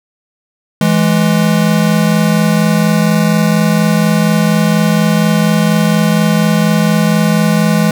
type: tone pair together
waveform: square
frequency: 165.7 / 209.9 Hz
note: E3 / G#3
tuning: +9 / +19 cents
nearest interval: major third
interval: 410 cents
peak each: -12 dBFS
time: 0.81-7.91 s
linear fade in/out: 2 ms
effects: none